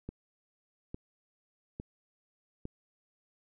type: click train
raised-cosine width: 3 ms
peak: -26 dBFS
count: 4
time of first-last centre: 0.09-2.654 s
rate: 1.17 Hz
effects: none